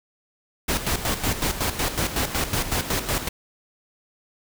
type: noise with tremolo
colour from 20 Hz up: pink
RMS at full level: -23 dBFS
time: 0.68-3.29 s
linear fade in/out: 10 ms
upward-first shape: square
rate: 5.4 Hz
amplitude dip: 65%
effects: none